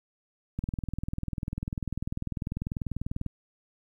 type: click train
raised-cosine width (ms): 5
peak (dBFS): -19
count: 55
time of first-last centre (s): 0.59-3.263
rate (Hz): 20.2
effects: 10-bit